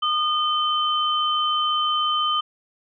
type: tone pair together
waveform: sine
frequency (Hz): 1221 / 3077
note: D#6 / G7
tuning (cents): -33 / -33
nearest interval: octave + major third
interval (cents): 1600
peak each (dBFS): -21 / -23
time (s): 0.02-2.41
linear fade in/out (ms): 10
effects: none